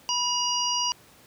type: harmonic tone with a mistuned harmonic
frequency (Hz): 955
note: A#5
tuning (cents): +42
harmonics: 1 / 3 / 5 / 6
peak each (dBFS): -29 / -29 / -29 / -29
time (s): 0.09-0.92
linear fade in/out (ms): 0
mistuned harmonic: 1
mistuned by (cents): +47
effects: pink hiss -54 dBFS RMS until 1.26 s + high-pass 80 Hz 12 dB/octave